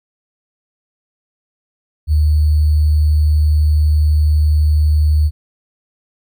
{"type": "tone with sample-and-hold", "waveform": "sine", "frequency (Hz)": 76, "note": "D#2", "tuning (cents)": -40, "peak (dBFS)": -9, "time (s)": [2.07, 5.31], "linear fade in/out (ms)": 50, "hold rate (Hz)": 4410, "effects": []}